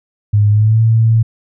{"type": "tone with pitch glide", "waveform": "sine", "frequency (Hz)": [104, 112.76], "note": ["G#2", "A2"], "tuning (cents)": [3, 43], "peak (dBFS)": -7, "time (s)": [0.33, 1.23], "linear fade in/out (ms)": 10, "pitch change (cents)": 140, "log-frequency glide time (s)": [0.5, 0.81], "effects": []}